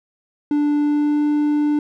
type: tone with pitch glide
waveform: triangle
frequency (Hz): 293.7 to 296.3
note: D4 to D4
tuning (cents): 0 to +15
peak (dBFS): -13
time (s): 0.51-1.79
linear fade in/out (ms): 2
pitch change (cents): +15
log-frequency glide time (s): 0.77-1.24
effects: none